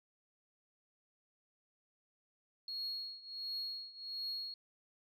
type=tone with tremolo; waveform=sine; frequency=4307 Hz; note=C8; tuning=49 cents sharp; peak=-35 dBFS; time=2.68-4.54 s; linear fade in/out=2 ms; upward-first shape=triangle; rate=1.4 Hz; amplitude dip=90%; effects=tanh soft clip ceiling -35 dBFS